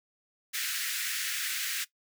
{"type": "high-pass noise", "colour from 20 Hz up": "pink", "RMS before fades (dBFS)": -33, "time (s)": [0.53, 1.85], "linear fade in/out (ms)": 20, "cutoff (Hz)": 1500, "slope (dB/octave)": 48, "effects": ["noise-tail reverb RT60 0.1 s tail -17 dB re dry"]}